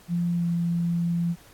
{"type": "tone with pitch glide", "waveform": "sine", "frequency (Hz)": [172.8, 170.82], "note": ["F3", "F3"], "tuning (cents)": [-18, -38], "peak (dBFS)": -22, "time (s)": [0.08, 1.36], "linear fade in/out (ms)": 50, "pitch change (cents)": -20, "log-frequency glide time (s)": [0.36, 0.45], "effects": ["pink hiss -53 dBFS RMS until 1.53 s", "AAC 64 kbps"]}